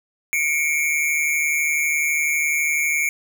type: tone pair together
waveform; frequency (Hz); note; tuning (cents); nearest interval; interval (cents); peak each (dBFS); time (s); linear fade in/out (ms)
square; 2182 / 2334; C#7 / D7; -28 / -11; minor second; 117; -22; 0.33-3.09; 0
effects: none